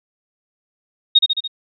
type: tone with echo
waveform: sine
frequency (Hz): 3729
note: A#7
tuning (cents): 0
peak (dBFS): -6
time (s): 1.15-1.19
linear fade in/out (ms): 10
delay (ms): 72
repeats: 4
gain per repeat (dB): -4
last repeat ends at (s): 1.478
effects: none